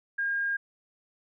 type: tone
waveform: sine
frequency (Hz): 1617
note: G#6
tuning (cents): -47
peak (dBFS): -26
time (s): 0.18-0.57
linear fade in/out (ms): 10
effects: none